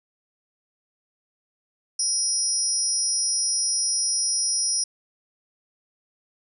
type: tone cluster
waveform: sine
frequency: 5200 / 5730 / 9400 Hz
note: E8 / F8 / D9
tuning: -24 / +44 / +1 cents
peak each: -26 / -25 / -26 dBFS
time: 1.99-4.84 s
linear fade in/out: 5 ms
effects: none